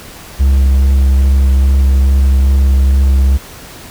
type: tone with vibrato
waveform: triangle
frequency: 67.2 Hz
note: C2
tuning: 47 cents sharp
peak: -4 dBFS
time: 0.39-3.38 s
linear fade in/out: 20 ms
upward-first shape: sine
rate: 2.4 Hz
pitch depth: 13 cents each way
effects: pink hiss -33 dBFS RMS until 3.9 s